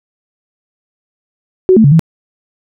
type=tone with pitch steps; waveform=sine; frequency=372.9 / 221.2 / 141.9 / 162.6 Hz; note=F#4 / A3 / C#3 / E3; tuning=+14 / +9 / +41 / -23 cents; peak=-3 dBFS; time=1.69-1.994 s; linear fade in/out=0 ms; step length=76 ms; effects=none